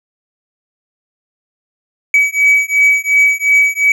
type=beating tone pair; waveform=triangle; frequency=2276 / 2278.8 Hz; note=C#7 / C#7; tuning=+45 / +47 cents; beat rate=2.8 Hz; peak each=-10 dBFS; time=2.14-3.92 s; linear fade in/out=2 ms; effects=none